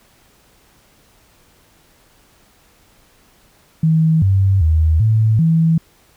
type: tone with pitch steps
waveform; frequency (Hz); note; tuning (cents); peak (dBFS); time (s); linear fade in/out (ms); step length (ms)
sine; 160 / 96.8 / 79.4 / 110.1 / 163; D#3 / G2 / D#2 / A2 / E3; +49 / -21 / +36 / +2 / -19; -10; 3.83-5.78; 5; 390
effects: pink hiss -53 dBFS RMS until 6.16 s